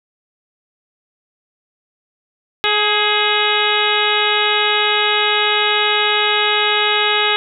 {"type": "harmonic tone with a mistuned harmonic", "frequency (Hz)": 420.8, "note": "G#4", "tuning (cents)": 23, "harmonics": [1, 2, 3, 4, 5, 6, 7, 8, 9], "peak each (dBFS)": [-22, -22, -22, -22, -22, -22, -22, -22, -22], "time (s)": [2.64, 7.36], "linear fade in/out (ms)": 0, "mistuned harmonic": 4, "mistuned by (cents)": -35, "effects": []}